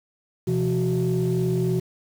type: tone cluster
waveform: sine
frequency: 127.1 / 170.4 / 371.7 Hz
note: C3 / F3 / F#4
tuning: -50 / -42 / +8 cents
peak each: -23 dBFS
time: 0.47-1.8 s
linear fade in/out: 10 ms
effects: tanh soft clip ceiling -15 dBFS + 7-bit